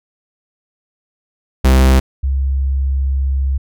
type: tone pair in turn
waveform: 45% pulse / sine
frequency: 65.41 / 67.48 Hz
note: C2 / C#2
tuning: 0 / -46 cents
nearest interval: minor second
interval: 54 cents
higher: second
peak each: -7 / -13 dBFS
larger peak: first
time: 1.64-2 / 2.23-3.58 s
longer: second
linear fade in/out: 10 ms
effects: none